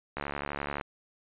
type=click train; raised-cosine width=0.5 ms; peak=-18 dBFS; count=47; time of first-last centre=0.17-0.812 s; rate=71.7 Hz; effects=resampled to 8000 Hz